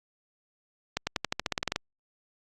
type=accelerating click train; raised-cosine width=0.2 ms; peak=-10 dBFS; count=13; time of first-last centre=0.97-1.76 s; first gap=100 ms; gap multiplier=0.92; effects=Opus 48 kbps